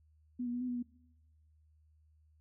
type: tone with pitch steps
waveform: sine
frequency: 246.8 / 240.8 / 244.5 / 251.8 / 245.1 / 242.6 Hz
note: B3 / B3 / B3 / B3 / B3 / B3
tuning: -1 / -44 / -17 / +34 / -13 / -31 cents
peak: -34 dBFS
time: 0.39-0.828 s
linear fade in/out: 10 ms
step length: 73 ms
effects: noise-tail reverb RT60 0.9 s tail -21 dB re dry + added 77 Hz sine -64 dBFS peak until 2.4 s